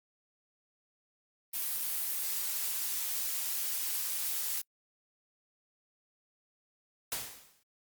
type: noise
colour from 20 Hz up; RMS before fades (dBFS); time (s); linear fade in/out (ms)
blue; -34; 1.53-4.62; 20
type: noise with exponential decay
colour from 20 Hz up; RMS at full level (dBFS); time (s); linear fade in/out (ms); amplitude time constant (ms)
white; -33; 7.12-7.63; 1; 110
effects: noise-tail reverb RT60 0.1 s tail -25 dB re dry + Opus 32 kbps